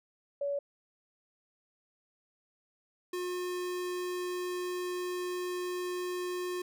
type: tone pair in turn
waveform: sine / square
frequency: 567 / 359.7 Hz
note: C#5 / F#4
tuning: +39 / -49 cents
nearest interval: minor sixth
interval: 788 cents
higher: first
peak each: -30 / -34 dBFS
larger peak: first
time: 0.41-0.59 / 3.13-6.62 s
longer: second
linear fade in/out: 5 ms
effects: none